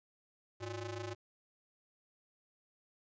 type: ring-modulated tone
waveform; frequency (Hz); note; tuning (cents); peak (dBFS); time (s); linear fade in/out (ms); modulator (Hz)
sawtooth; 233.1; A#3; 0; -33; 0.6-1.15; 20; 130
effects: resampled to 16000 Hz